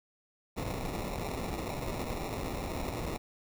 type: noise with sample-and-hold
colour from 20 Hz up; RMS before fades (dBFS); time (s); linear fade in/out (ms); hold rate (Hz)
pink; -36; 0.56-3.18; 20; 1575
effects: none